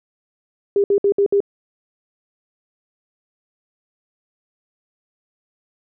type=tone bursts; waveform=sine; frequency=401.7 Hz; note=G4; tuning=42 cents sharp; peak=-12 dBFS; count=5; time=0.76-1.404 s; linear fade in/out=2 ms; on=80 ms; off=61 ms; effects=none

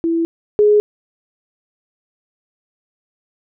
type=tone pair in turn; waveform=sine; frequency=331.9 / 418.2 Hz; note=E4 / G#4; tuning=+12 / +12 cents; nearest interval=major third; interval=400 cents; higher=second; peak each=-14 / -8 dBFS; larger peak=second; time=0.04-0.25 / 0.59-0.8 s; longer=neither; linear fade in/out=0 ms; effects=none

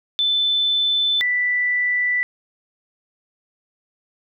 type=tone pair in turn; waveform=sine; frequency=3520 / 1975.5 Hz; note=A7 / B6; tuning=0 / 0 cents; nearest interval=minor seventh; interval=1000 cents; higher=first; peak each=-16 / -17 dBFS; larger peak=first; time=0.19-1.21 / 1.21-2.23 s; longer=neither; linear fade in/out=0 ms; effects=none

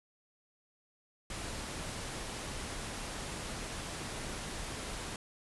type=low-pass noise; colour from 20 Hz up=pink; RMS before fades=-41 dBFS; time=1.3-5.16 s; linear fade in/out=2 ms; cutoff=11000 Hz; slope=96 dB/octave; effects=none

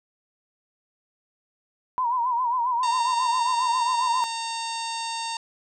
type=tone with vibrato; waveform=sine; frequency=977 Hz; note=B5; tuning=19 cents flat; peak=-21 dBFS; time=1.98-4.24 s; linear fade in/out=0 ms; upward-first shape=sine; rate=7.4 Hz; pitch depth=91 cents each way
type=harmonic tone; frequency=916 Hz; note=A#5; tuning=31 cents flat; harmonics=1 / 2 / 3 / 4 / 5 / 6 / 7 / 8 / 9; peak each=-30 / -43 / -38 / -37 / -36 / -43 / -42 / -46 / -41 dBFS; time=2.83-5.37 s; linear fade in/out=2 ms
effects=none

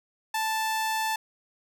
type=tone; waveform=sawtooth; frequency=880 Hz; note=A5; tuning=in tune; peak=-22 dBFS; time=0.34-1.16 s; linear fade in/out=5 ms; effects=none

